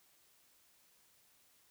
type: silence
effects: white hiss -69 dBFS RMS until 1.7 s